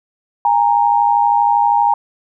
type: tone pair together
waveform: sine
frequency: 817.4 / 930 Hz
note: G#5 / A#5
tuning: -28 / -4 cents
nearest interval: major second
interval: 224 cents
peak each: -13 dBFS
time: 0.45-1.94 s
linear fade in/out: 2 ms
effects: none